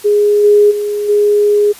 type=tone with level steps; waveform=sine; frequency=414.2 Hz; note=G#4; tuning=5 cents flat; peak=-7 / -4 / -14 / -7 dBFS; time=0.04-1.73 s; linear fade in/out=20 ms; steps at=0.43 / 0.7 / 1.08 s; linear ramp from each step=20 ms; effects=white hiss -36 dBFS RMS until 1.79 s + resampled to 32000 Hz